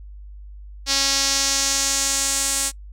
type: tone with band-pass filter sweep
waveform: sawtooth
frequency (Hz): 274.3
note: C#4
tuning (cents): -18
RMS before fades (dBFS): -21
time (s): 0.86-2.72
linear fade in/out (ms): 50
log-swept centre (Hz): 5100 to 8300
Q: 2.3
effects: noise-tail reverb RT60 0.1 s tail -24 dB re dry + added 50 Hz sine -36 dBFS peak until 2.92 s